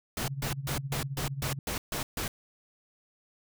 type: noise bursts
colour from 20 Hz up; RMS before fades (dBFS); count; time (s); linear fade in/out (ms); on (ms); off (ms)
pink; -33; 9; 0.17-2.28; 2; 110; 140
type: tone with tremolo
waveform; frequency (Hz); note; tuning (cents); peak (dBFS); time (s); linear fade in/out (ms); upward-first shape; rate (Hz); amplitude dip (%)
sine; 137.3; C#3; -16; -30; 0.24-1.59; 2; sine; 15; 75
effects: none